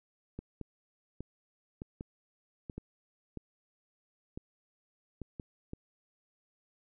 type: clicks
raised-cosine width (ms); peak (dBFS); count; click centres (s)
3; -27; 12; 0.39 / 0.613 / 1.206 / 1.819 / 2.009 / 2.698 / 2.78 / 3.373 / 4.375 / 5.217 / 5.398 / 5.734
effects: none